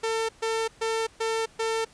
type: tone bursts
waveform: sawtooth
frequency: 449 Hz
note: A4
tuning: 35 cents sharp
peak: -21 dBFS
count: 5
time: 0.03-1.85 s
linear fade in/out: 10 ms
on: 260 ms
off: 130 ms
effects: pink hiss -55 dBFS RMS until 1.93 s + resampled to 22050 Hz